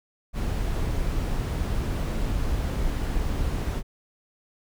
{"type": "noise", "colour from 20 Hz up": "brown", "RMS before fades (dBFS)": -26, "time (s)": [0.33, 3.83], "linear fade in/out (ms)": 50, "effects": []}